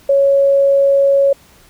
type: tone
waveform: sine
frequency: 554.4 Hz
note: C#5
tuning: in tune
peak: -8 dBFS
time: 0.09-1.33 s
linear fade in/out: 5 ms
effects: pink hiss -47 dBFS RMS until 1.69 s